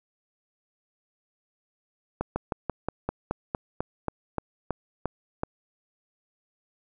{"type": "slowing click train", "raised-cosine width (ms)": 1, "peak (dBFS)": -13, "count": 14, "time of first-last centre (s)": [2.21, 5.434], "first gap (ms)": 150, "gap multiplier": 1.08, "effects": []}